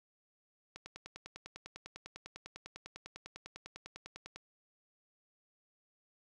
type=click train; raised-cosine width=0.2 ms; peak=-29 dBFS; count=37; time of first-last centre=0.76-4.36 s; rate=10 Hz; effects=none